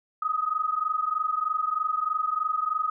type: tone pair together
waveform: sine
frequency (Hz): 1244.5 / 1267.7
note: D#6 / D#6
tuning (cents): 0 / +32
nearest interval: unison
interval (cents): 32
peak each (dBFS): -27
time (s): 0.22-2.9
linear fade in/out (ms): 5
effects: none